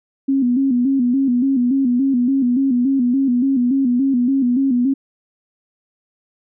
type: tone with vibrato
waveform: sine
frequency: 257.7 Hz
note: C4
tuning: 26 cents flat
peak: -13 dBFS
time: 0.28-4.94 s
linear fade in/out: 10 ms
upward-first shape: square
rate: 3.5 Hz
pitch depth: 93 cents each way
effects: none